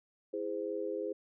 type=chord; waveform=sine; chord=E augmented; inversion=none; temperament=just; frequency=329.6 / 412 / 515 Hz; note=E4 / G#4 / B#4; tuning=0 / -14 / -28 cents; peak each=-40 / -37 / -38 dBFS; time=0.33-1.13 s; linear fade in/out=10 ms; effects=none